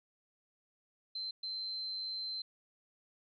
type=tone bursts at uneven times; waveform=sine; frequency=4099 Hz; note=C8; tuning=36 cents flat; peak=-37 dBFS; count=2; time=1.15-1.31 / 1.43-2.42 s; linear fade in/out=5 ms; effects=none